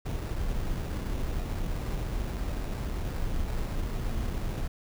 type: noise with sample-and-hold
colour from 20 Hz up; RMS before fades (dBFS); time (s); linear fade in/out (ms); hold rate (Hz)
brown; -31; 0.05-4.68; 10; 3150
effects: none